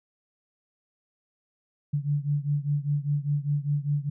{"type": "beating tone pair", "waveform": "sine", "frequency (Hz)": [143.3, 148.3], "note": ["D3", "D3"], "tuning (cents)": [-42, 17], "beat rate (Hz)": 5, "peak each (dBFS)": [-26, -28], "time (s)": [1.93, 4.1], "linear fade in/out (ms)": 10, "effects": []}